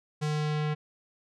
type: tone with low-pass filter sweep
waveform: square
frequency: 151.3 Hz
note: D#3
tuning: 48 cents flat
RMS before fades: -29 dBFS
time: 0.21-0.75 s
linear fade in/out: 20 ms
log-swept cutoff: 7300 to 2700 Hz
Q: 1.1
effects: none